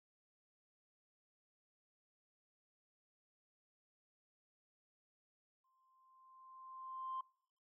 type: tone with exponential growth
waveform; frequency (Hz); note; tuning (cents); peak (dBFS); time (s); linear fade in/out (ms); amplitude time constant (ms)
sine; 1046.5; C6; 0; -38; 5.64-7.21; 5; 340
effects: noise-tail reverb RT60 0.7 s tail -25 dB re dry + tanh soft clip ceiling -35 dBFS